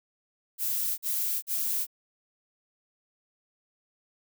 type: noise bursts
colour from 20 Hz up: violet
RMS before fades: -29 dBFS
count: 3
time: 0.58-1.868 s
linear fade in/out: 50 ms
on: 400 ms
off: 44 ms
effects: none